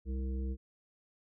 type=harmonic tone with a mistuned harmonic; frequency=65.2 Hz; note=C2; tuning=5 cents flat; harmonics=1 / 3 / 5 / 7; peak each=-33 / -43 / -47 / -50 dBFS; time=0.05-0.57 s; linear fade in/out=50 ms; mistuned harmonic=3; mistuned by=+37 cents; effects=none